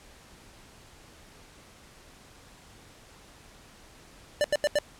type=tone bursts; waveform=square; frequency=590 Hz; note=D5; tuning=8 cents sharp; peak=-22 dBFS; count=4; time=4.41-4.787 s; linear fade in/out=0 ms; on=32 ms; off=83 ms; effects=pink hiss -53 dBFS RMS until 4.99 s + low-pass 10000 Hz 12 dB/octave